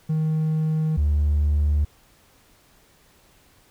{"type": "tone pair in turn", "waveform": "triangle", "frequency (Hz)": [156.8, 74], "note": ["D#3", "D2"], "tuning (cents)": [14, 14], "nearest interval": "octave + minor second", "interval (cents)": 1300, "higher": "first", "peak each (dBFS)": [-17, -14], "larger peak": "second", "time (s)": [[0.09, 0.97], [0.97, 1.85]], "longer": "neither", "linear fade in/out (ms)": 10, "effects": ["tanh soft clip ceiling -13 dBFS", "pink hiss -57 dBFS RMS until 3.7 s"]}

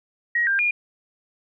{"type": "tone with pitch steps", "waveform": "sine", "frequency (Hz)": [1894, 1592, 2424], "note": ["A#6", "G6", "D#7"], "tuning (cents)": [27, 26, -46], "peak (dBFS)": -18, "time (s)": [0.35, 0.71], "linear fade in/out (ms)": 5, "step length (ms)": 120, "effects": []}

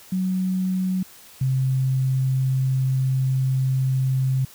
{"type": "tone pair in turn", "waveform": "sine", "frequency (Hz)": [186.1, 131.59], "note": ["F#3", "C3"], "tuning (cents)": [10, 10], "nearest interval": "tritone", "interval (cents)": 600, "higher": "first", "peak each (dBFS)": [-20, -18], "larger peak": "second", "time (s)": [[0.12, 1.03], [1.41, 4.45]], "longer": "second", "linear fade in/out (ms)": 5, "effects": ["white hiss -47 dBFS RMS until 4.54 s"]}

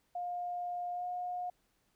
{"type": "tone with pitch glide", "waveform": "sine", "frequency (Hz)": [709, 717.7], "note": ["F5", "F5"], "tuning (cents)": [26, 47], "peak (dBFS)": -35, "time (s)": [0.15, 1.5], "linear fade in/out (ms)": 5, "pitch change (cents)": 21, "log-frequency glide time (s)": [0.93, 1.05], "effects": ["pink hiss -75 dBFS RMS until 1.95 s"]}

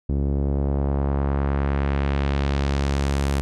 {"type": "tone with low-pass filter sweep", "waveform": "sawtooth", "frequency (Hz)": 69.7, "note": "C#2", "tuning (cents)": 10, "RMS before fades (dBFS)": -22, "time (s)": [0.09, 3.41], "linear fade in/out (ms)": 0, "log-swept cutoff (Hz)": [330, 11000], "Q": 1, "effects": []}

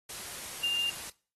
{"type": "tone in noise", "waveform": "sine", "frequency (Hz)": 2800, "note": "F7", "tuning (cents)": 4, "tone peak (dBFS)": -27, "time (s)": [0.63, 0.9], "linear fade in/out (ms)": 5, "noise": "white", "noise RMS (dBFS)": -41, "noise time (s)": [0.09, 1.1], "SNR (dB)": 11, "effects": ["noise-tail reverb RT60 0.4 s tail -21 dB re dry", "AAC 32 kbps"]}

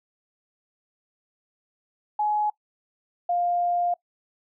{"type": "tone pair in turn", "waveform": "sine", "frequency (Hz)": [842, 702.1], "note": ["G#5", "F5"], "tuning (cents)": [24, 9], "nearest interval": "minor third", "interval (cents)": 315, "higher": "first", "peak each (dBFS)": -21, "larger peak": "neither", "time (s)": [[2.19, 2.5], [3.29, 3.94]], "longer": "second", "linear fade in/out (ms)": 5, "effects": ["noise-tail reverb RT60 0.1 s tail -22 dB re dry"]}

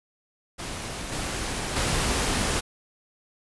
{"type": "noise with level steps", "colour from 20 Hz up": "pink", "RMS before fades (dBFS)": [-34, -30, -25], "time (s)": [0.58, 2.61], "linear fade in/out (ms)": 20, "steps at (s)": [1.12, 1.76], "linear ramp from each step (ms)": 5, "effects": ["resampled to 24000 Hz"]}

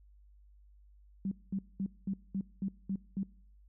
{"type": "tone bursts", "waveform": "sine", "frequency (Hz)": 193.8, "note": "G3", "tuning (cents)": -20, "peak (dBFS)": -31, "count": 8, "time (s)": [1.25, 3.232], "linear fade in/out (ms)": 2, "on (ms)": 64, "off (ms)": 210, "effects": ["noise-tail reverb RT60 0.6 s tail -23 dB re dry", "added 50 Hz sine -57 dBFS peak until 3.68 s"]}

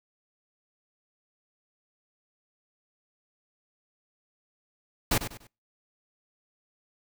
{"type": "noise with echo", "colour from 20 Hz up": "pink", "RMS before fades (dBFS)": -24, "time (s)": [5.11, 5.18], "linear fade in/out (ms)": 5, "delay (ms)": 97, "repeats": 3, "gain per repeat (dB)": -10, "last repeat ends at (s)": 5.471, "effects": ["noise-tail reverb RT60 0.3 s tail -26 dB re dry"]}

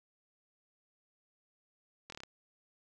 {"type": "slowing click train", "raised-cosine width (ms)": 0.2, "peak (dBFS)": -28, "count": 6, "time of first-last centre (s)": [2.1, 2.235], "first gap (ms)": 23, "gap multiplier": 1.08, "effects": []}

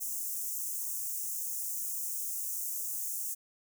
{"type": "high-pass noise", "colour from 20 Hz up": "white", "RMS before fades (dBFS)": -36, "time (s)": [0, 3.35], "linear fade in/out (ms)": 20, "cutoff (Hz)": 6200, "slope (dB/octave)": 48, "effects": []}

